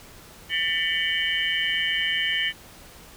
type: tone cluster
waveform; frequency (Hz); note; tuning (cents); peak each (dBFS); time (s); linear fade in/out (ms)
sine; 1787 / 1981 / 2254 / 2895 / 3060; A6 / B6 / C#7 / F#7 / G7; +26 / +5 / +28 / -38 / -42; -27 / -32 / -29 / -30 / -27; 0.49-2.53; 50
effects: pink hiss -47 dBFS RMS until 3.16 s